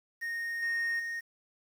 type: tone with level steps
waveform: triangle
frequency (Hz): 1853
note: A#6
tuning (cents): -11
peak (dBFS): -31 / -27 / -32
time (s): 0.21-1.21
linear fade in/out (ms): 20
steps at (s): 0.62 / 0.99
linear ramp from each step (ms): 10
effects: 9-bit